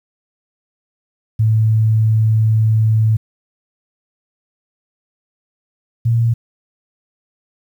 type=tone pair in turn; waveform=sine; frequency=110 / 116.04 Hz; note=A2 / A#2; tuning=0 / -7 cents; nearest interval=minor second; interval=93 cents; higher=second; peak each=-10 / -11 dBFS; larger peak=first; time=1.39-3.17 / 6.05-6.34 s; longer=first; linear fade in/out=10 ms; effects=8-bit